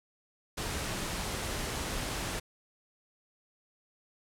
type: noise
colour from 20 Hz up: pink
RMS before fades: -35 dBFS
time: 0.57-2.4 s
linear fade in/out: 10 ms
effects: low-pass 11000 Hz 12 dB/octave